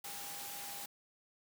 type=tone in noise; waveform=sine; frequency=807 Hz; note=G#5; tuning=50 cents flat; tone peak=-52 dBFS; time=0.04-0.86 s; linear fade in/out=5 ms; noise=white; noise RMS=-45 dBFS; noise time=0.04-0.86 s; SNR=-10 dB; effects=high-pass 100 Hz 12 dB/octave